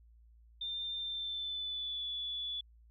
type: tone with pitch glide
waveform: sine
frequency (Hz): 3594 to 3440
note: A7 to A7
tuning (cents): +36 to -40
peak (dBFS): -36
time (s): 0.61-2.61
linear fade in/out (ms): 5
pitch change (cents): -76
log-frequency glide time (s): 0.97-2.06
effects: added 57 Hz sine -58 dBFS peak until 2.9 s